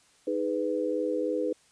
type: chord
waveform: sine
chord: G# minor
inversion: second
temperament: just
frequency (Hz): 311.5 / 415.3 / 498.4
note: D#4 / G#4 / B4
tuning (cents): +2 / 0 / +16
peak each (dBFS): -31 / -32 / -29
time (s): 0.27-1.53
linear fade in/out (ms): 5
effects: white hiss -62 dBFS RMS until 1.71 s + resampled to 22050 Hz